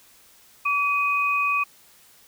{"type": "tone pair together", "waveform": "sine", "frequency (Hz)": [1142.9, 2500], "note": ["D6", "D#7"], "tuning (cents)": [-47, 8], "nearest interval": "octave + major second", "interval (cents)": 1355, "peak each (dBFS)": [-23, -22], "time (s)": [0.65, 1.64], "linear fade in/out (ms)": 10, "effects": ["white hiss -54 dBFS RMS until 2.27 s"]}